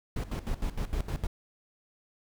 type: noise with tremolo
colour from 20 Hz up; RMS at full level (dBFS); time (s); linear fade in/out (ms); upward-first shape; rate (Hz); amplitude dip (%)
brown; -30; 0.16-1.27; 5; square; 6.5; 80
effects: none